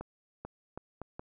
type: accelerating click train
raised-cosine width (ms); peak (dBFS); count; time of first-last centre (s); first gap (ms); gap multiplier
1; -26; 5; 0.01-1.195; 440; 0.74
effects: none